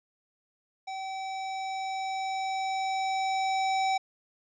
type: tone with level ramp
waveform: square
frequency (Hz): 767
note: G5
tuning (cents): -38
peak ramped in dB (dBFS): -35 to -25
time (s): 0.87-3.98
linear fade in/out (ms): 10
effects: resampled to 16000 Hz